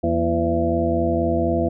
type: harmonic tone with a mistuned harmonic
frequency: 84.1 Hz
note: E2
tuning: 35 cents sharp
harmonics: 1 / 2 / 3 / 4 / 6 / 7 / 8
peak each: -25 / -29 / -25 / -23 / -26 / -34 / -23 dBFS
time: 0.03-1.69 s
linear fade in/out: 10 ms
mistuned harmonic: 3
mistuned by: -94 cents
effects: none